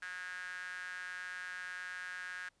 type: tone with high-pass filter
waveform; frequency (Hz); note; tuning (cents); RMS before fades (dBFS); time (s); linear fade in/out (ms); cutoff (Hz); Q
sawtooth; 181.7; F#3; -31; -44; 0.02-2.49; 5; 1600; 9.8
effects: pink hiss -75 dBFS RMS until 2.6 s + resampled to 22050 Hz